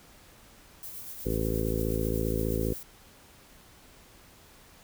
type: noise with tremolo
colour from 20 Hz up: violet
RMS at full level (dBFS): -40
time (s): 0.83-2.83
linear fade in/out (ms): 0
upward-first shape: sine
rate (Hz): 8.4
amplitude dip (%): 40
type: harmonic tone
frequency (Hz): 55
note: A1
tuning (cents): 0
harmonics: 1 / 2 / 3 / 4 / 5 / 6 / 7 / 8 / 9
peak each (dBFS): -32 / -34 / -36 / -37 / -36 / -39 / -34 / -37 / -36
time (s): 1.25-2.74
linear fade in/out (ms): 10
effects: pink hiss -55 dBFS RMS until 4.83 s